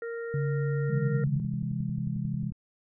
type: harmonic tone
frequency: 464.3 Hz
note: A#4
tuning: 7 cents flat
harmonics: 1 / 3 / 4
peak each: -33 / -43 / -45 dBFS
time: 0.02-1.24 s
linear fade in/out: 2 ms
type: tone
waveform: sine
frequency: 141.1 Hz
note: C#3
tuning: 31 cents sharp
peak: -26 dBFS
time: 0.34-1.4 s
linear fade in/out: 2 ms
type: chord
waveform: sine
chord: C augmented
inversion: none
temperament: just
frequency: 130.81 / 163.52 / 204.4 Hz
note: C3 / E3 / G#3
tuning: 0 / -14 / -27 cents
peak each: -32 / -33 / -34 dBFS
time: 0.88-2.51 s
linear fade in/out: 20 ms
type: click train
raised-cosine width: 5 ms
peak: -28 dBFS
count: 15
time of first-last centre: 1.27-2.52 s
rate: 11.2 Hz
effects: none